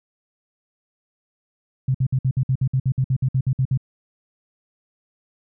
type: tone bursts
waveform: sine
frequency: 130.8 Hz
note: C3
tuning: in tune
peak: -16 dBFS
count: 16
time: 1.88-3.775 s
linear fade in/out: 5 ms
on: 65 ms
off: 57 ms
effects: none